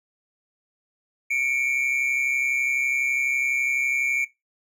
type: tone pair together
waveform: triangle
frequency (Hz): 2217 / 2349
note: C#7 / D7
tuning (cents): 0 / 0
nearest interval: minor second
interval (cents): 100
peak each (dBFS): -23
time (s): 1.3-4.25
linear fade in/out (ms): 10
effects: noise-tail reverb RT60 0.2 s tail -19 dB re dry